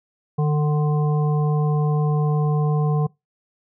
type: harmonic tone with a mistuned harmonic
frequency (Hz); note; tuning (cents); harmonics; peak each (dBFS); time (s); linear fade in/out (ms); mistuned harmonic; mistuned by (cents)
149.3; D3; +29; 1 / 3 / 5 / 7; -17 / -27 / -31 / -34; 0.38-3.07; 10; 1; +19
effects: noise-tail reverb RT60 0.2 s tail -23 dB re dry